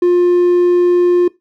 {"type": "tone", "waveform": "triangle", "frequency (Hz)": 353.7, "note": "F4", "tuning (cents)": 22, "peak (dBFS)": -5, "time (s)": [0.02, 1.28], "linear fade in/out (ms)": 5, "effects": ["noise-tail reverb RT60 0.2 s tail -21 dB re dry", "tanh soft clip ceiling -2 dBFS"]}